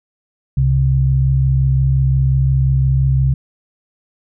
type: tone pair together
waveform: sine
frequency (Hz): 67.49 / 133.2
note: C#2 / C3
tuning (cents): -46 / +31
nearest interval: octave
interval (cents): 1177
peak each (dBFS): -16 / -12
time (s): 0.57-3.34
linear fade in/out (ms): 5
effects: none